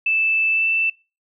sine tone with pitch glide, 2637 to 2658 Hz, E7 to E7, 0 to +14 cents, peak -16 dBFS, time 0.06-0.9 s, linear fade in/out 5 ms, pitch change +14 cents, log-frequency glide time 0.51-0.67 s, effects noise-tail reverb RT60 0.3 s tail -24 dB re dry

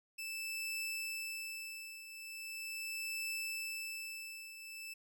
sawtooth tone with tremolo, 2637 Hz, E7, in tune, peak -34 dBFS, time 0.18-4.94 s, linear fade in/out 10 ms, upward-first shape triangle, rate 0.4 Hz, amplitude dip 75%, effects none

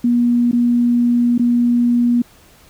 sine tone with dropouts, 240.2 Hz, B3, 48 cents flat, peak -11 dBFS, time 0.04-2.22 s, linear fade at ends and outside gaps 5 ms, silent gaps 0.514-0.529 / 1.38-1.394 s, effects pink hiss -48 dBFS RMS until 2.69 s

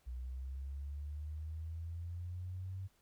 sine linear sweep, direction up, 60.8 to 95.9 Hz, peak -40 dBFS, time 0.06-2.88 s, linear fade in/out 20 ms, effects pink hiss -73 dBFS RMS until 3.01 s

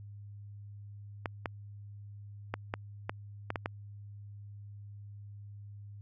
clicks, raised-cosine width 0.5 ms, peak -18 dBFS, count 8, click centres 1.258 / 1.458 / 2.54 / 2.739 / 3.095 / 3.504 / 3.558 / 3.659 s, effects added 102 Hz sine -45 dBFS peak until 6.01 s

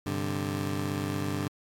20% pulse chord, G suspended fourth, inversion none, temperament just, 98 / 130.67 / 147 Hz, G2 / C3 / D3, 0 / -2 / +2 cents, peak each -28 / -33 / -29 dBFS, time 0.06-1.48 s, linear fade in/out 5 ms, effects AAC 64 kbps

